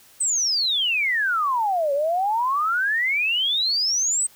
sine exponential two-way sweep, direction down then up, 8372 to 548 to 8372 Hz, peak -19 dBFS, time 0.2-4.27 s, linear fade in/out 10 ms, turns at 1.93 s, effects white hiss -52 dBFS RMS until 4.35 s

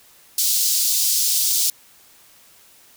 pink high-pass noise, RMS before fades -19 dBFS, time 0.38-1.7 s, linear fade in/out 2 ms, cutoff 4400 Hz, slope 24 dB/octave, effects white hiss -51 dBFS RMS until 2.96 s

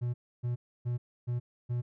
triangle tone bursts, 121.4 Hz, B2, 29 cents flat, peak -27 dBFS, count 5, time 0.01-1.82 s, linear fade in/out 20 ms, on 130 ms, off 290 ms, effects none

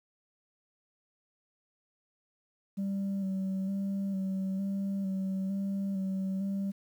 sine tone with vibrato, 193.7 Hz, G3, 20 cents flat, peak -27 dBFS, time 2.77-6.72 s, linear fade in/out 20 ms, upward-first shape square, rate 1.1 Hz, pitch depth 24 cents each way, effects tanh soft clip ceiling -29 dBFS + 10-bit

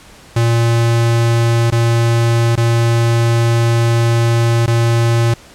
square tone with dropouts, 116.54 Hz, A#2, in tune, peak -11 dBFS, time 0.36-5.34 s, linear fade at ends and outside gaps 5 ms, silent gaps 1.704-1.722 / 2.556-2.575 / 4.662-4.676 s, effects pink hiss -41 dBFS RMS until 5.54 s + low-pass 10000 Hz 12 dB/octave

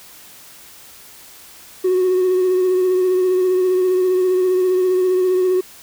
triangle tone with vibrato, 368.4 Hz, F#4, 7 cents flat, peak -10 dBFS, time 1.84-5.61 s, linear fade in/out 10 ms, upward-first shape triangle, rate 15 Hz, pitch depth 32 cents each way, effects tanh soft clip ceiling -9 dBFS + white hiss -42 dBFS RMS until 5.82 s

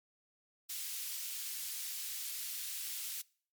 white high-pass noise, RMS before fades -41 dBFS, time 0.69-3.22 s, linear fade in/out 10 ms, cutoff 2700 Hz, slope 12 dB/octave, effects noise-tail reverb RT60 0.5 s tail -24 dB re dry + MP3 96 kbps

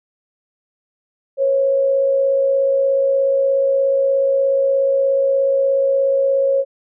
sine tone pair together, 488.5 / 545.3 Hz, B4 / C#5, -19 / -29 cents, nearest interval major second, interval 190 cents, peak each -25 / -13 dBFS, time 1.37-6.65 s, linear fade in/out 50 ms, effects none

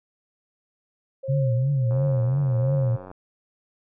sine tone with tremolo, 536 Hz, C5, 42 cents sharp, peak -27 dBFS, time 1.23-3.06 s, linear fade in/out 10 ms, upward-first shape sine, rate 1.5 Hz, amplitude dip 85%
sine tone with vibrato, 130.1 Hz, C3, 9 cents flat, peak -19 dBFS, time 1.28-2.97 s, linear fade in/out 20 ms, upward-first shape triangle, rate 2.9 Hz, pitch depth 200 cents each way
click train, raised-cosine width 1 ms, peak -27 dBFS, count 113, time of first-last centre 1.91-3.114 s, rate 93 Hz
effects none

